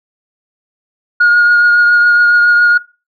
sine tone with vibrato, 1433 Hz, F6, 44 cents sharp, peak -3 dBFS, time 1.2-2.78 s, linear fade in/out 10 ms, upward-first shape triangle, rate 7.2 Hz, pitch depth 15 cents each way, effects noise-tail reverb RT60 0.3 s tail -21 dB re dry + tanh soft clip ceiling -3 dBFS

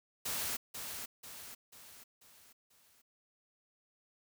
white noise with echo, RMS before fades -37 dBFS, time 0.25-0.57 s, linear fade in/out 10 ms, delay 490 ms, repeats 5, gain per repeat -6 dB, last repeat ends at 3.02 s, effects none

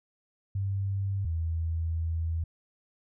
sine tone pair in turn, 98 / 81.98 Hz, G2 / E2, 0 / -9 cents, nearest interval minor third, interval 309 cents, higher first, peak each -27 / -27 dBFS, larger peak neither, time 0.55-1.25 / 1.25-2.44 s, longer second, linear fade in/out 5 ms, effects none

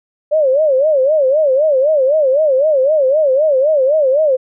sine tone with vibrato, 571 Hz, D5, 49 cents flat, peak -9 dBFS, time 0.31-4.37 s, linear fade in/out 20 ms, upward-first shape sine, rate 3.9 Hz, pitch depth 180 cents each way, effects none

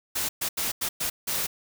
white noise bursts at uneven times, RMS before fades -28 dBFS, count 6, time 0.15-0.29 / 0.41-0.49 / 0.57-0.72 / 0.81-0.89 / 1-1.1 / 1.27-1.47 s, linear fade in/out 10 ms, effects none

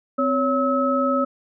sine tone cluster, 258.6 / 559 / 1292 Hz, C4 / C#5 / E6, -20 / +14 / -35 cents, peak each -22 dBFS, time 0.18-1.25 s, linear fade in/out 10 ms, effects none

